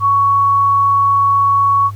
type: tone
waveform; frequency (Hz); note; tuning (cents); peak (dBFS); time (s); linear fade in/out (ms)
sine; 1116; C#6; +11; -9; 0-1.91; 50
effects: added 102 Hz sine -25 dBFS peak until 1.95 s + pink hiss -47 dBFS RMS until 1.95 s